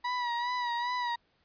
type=tone with vibrato; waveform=35% pulse; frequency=969 Hz; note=B5; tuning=33 cents flat; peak=-28 dBFS; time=0.04-1.16 s; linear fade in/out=10 ms; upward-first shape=sine; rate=2.5 Hz; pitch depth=46 cents each way; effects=pink hiss -71 dBFS RMS until 1.44 s + resampled to 11025 Hz